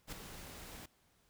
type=noise with ADSR envelope; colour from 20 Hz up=pink; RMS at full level=-42 dBFS; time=0.07-0.86 s; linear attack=52 ms; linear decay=5 ms; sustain=-8 dB; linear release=6 ms; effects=pink hiss -72 dBFS RMS until 1.29 s